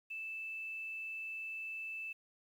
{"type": "tone with quantisation", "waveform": "sine", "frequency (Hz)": 2637, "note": "E7", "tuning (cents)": 0, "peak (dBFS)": -40, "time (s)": [0.1, 2.13], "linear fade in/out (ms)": 10, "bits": 11, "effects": []}